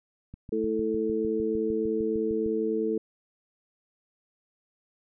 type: click train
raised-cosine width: 5 ms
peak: -29 dBFS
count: 15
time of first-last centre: 0.34-2.461 s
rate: 6.6 Hz
type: harmonic tone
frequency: 110 Hz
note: A2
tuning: in tune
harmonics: 2 / 3 / 4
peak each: -32 / -30 / -27 dBFS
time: 0.52-2.98 s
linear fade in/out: 5 ms
effects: none